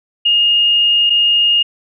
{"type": "tone pair in turn", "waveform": "sine", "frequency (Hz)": [2844, 2844], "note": ["F7", "F7"], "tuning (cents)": [31, 31], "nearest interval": "unison", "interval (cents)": 0, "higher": "neither", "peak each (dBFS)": -9, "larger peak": "neither", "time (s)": [[0.25, 1.1], [1.1, 1.63]], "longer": "first", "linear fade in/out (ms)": 10, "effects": []}